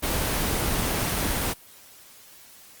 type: noise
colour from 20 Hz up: pink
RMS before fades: -25 dBFS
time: 0.02-1.54 s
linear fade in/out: 20 ms
effects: white hiss -50 dBFS RMS until 2.8 s + Opus 24 kbps